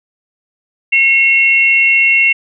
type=tone pair together; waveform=sine; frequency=2170 / 2734 Hz; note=C#7 / F7; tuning=-37 / -37 cents; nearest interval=major third; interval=400 cents; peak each=-10 dBFS; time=0.92-2.33 s; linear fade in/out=10 ms; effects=none